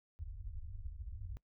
pink low-pass noise, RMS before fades -45 dBFS, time 0.19-1.37 s, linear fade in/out 0 ms, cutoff 100 Hz, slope 96 dB/octave, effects noise-tail reverb RT60 0.1 s tail -22 dB re dry

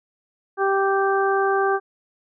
harmonic tone, 391 Hz, G4, 4 cents flat, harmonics 1 / 2 / 3 / 4, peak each -20 / -23 / -25 / -26 dBFS, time 0.57-1.8 s, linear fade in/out 50 ms, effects none

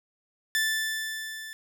sawtooth tone with level ramp, 1760 Hz, A6, in tune, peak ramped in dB -19 to -35 dBFS, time 0.55-1.53 s, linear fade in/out 0 ms, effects none

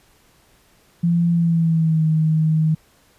sine tone with pitch glide, 170.7 to 157.44 Hz, F3 to D#3, -39 to +21 cents, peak -14 dBFS, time 1.03-2.75 s, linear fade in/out 10 ms, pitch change -140 cents, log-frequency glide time 1.31-2.05 s, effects pink hiss -56 dBFS RMS until 3.18 s + resampled to 32000 Hz

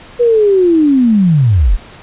sine linear sweep, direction down, 489.4 to 31.45 Hz, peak -6 dBFS, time 0.19-1.77 s, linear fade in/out 20 ms, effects pink hiss -36 dBFS RMS until 2.02 s + resampled to 8000 Hz

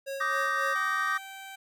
square tone with tremolo, 547 Hz, C#5, 23 cents flat, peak -33 dBFS, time 0.06-0.75 s, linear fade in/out 20 ms, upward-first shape sine, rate 3.7 Hz, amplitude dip 65%
triangle chord, Eb major seventh, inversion third, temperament just, 1166.7 / 1244.5 / 1555.6 / 1866.8 Hz, D6 / Eb6 / G6 / Bb6, -12 / 0 / -14 / +2 cents, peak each -30 dBFS, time 0.2-1.18 s, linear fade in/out 10 ms
15% pulse tone with pitch glide, 768 to 776.5 Hz, G5 to G5, -36 to -17 cents, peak -35 dBFS, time 0.75-1.56 s, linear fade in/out 10 ms, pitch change +19 cents, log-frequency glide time 0.87-1.17 s
effects none

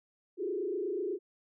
sine tone with frequency modulation, 383.5 Hz, G4, 38 cents flat, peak -31 dBFS, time 0.37-1.19 s, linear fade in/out 50 ms, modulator 28.1 Hz, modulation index 1.6, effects none

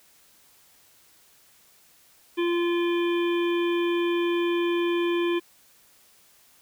harmonic tone, 345.3 Hz, F4, 20 cents flat, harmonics 1 / 3 / 5 / 7 / 9 / 10, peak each -22 / -34 / -38 / -36 / -39 / -43 dBFS, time 2.37-5.4 s, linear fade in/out 20 ms, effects white hiss -58 dBFS RMS until 6.61 s

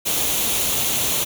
white noise with comb filter, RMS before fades -21 dBFS, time 0.05-1.25 s, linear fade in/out 20 ms, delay 0.3 ms, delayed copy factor +0.5, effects none

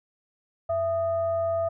sine tone with frequency modulation, 665 Hz, E5, 15 cents sharp, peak -23 dBFS, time 0.69-1.69 s, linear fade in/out 10 ms, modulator 572 Hz, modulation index 0.37, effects none

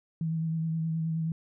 sine tone with vibrato, 161.8 Hz, E3, 32 cents flat, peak -27 dBFS, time 0.21-1.32 s, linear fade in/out 2 ms, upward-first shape sine, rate 9.5 Hz, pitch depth 23 cents each way, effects none

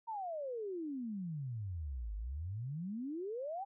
sine exponential two-way sweep, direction down then up, 940 to 49.35 to 817 Hz, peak -38 dBFS, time 0.07-3.65 s, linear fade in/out 20 ms, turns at 2.15 s, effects none

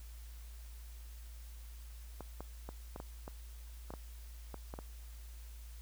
clicks, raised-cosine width 1 ms, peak -30 dBFS, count 11, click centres 2.207 / 2.406 / 2.69 / 2.961 / 3.001 / 3.279 / 3.905 / 3.938 / 4.543 / 4.739 / 4.789 s, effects added 57 Hz sine -47 dBFS peak until 5.81 s + white hiss -61 dBFS RMS until 5.81 s

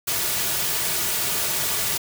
white noise with comb filter, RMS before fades -24 dBFS, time 0.07-1.98 s, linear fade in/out 10 ms, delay 3.8 ms, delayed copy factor -0.6, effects none

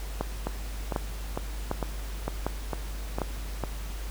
two click trains, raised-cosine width 1 ms, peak -13 / -15 dBFS, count 5 / 8, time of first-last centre 0.21-3.218 / 0.47-3.637 s, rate 1.33 / 2.21 Hz, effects added 50 Hz sine -33 dBFS peak until 4.1 s + pink hiss -44 dBFS RMS until 4.1 s

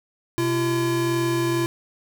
square tone pair together, 127.3 / 339.9 Hz, C3 / F4, -47 / -47 cents, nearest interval octave + perfect fourth, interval 1700 cents, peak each -27 / -22 dBFS, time 0.38-1.66 s, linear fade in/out 0 ms, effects none

